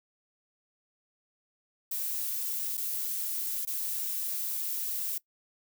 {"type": "noise with dropouts", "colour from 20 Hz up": "violet", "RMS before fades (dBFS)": -33, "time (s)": [1.91, 5.18], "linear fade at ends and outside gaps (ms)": 5, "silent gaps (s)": [[2.771, 2.776], [3.651, 3.672]], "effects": ["noise-tail reverb RT60 0.1 s tail -21 dB re dry"]}